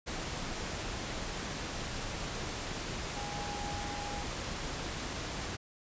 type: tone in noise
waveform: sine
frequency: 820 Hz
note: G#5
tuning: 22 cents flat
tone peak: -41 dBFS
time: 3.15-4.24 s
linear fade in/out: 20 ms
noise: pink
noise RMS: -38 dBFS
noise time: 0.06-5.57 s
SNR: -6 dB
effects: resampled to 16000 Hz